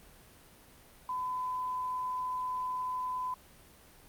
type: tone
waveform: sine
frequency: 1009 Hz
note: B5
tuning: 37 cents sharp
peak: -32 dBFS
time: 1.09-3.34 s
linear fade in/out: 2 ms
effects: pink hiss -57 dBFS RMS until 4.08 s + Opus 32 kbps